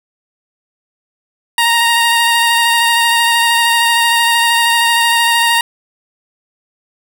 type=tone with vibrato; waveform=15% pulse; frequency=932.3 Hz; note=A#5; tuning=in tune; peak=-3 dBFS; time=1.58-5.61 s; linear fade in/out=2 ms; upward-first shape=sine; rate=13 Hz; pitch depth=17 cents each way; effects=none

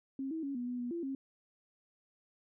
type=tone with pitch steps; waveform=sine; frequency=269.1 / 321.8 / 277.8 / 244.1 / 246.9 / 243.1 / 340.4 / 269.4 Hz; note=C4 / E4 / C#4 / B3 / B3 / B3 / F4 / C#4; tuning=+49 / -42 / +4 / -20 / 0 / -27 / -44 / -49 cents; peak=-35 dBFS; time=0.19-1.15 s; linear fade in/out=2 ms; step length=120 ms; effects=none

